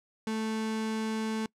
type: tone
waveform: 35% pulse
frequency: 220 Hz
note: A3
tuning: in tune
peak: -28 dBFS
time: 0.27-1.46 s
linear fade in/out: 2 ms
effects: noise-tail reverb RT60 0.1 s tail -24 dB re dry + low-pass 9000 Hz 12 dB/octave